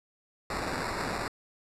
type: noise with sample-and-hold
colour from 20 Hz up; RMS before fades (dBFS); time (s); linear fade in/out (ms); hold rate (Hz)
white; -33; 0.5-1.28; 2; 3150
effects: low-pass 9000 Hz 12 dB/octave